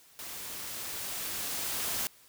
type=noise with level ramp; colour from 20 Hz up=white; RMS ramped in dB=-42 to -32 dBFS; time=0.19-2.07 s; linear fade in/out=0 ms; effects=white hiss -59 dBFS RMS until 2.28 s